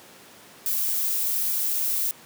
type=noise; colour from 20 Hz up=violet; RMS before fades=-25 dBFS; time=0.66-2.11 s; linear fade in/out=0 ms; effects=pink hiss -48 dBFS RMS until 2.25 s + high-pass 200 Hz 12 dB/octave